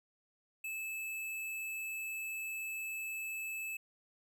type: tone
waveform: square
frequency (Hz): 2613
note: E7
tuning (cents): -16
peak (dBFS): -39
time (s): 0.64-3.77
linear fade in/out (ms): 5
effects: none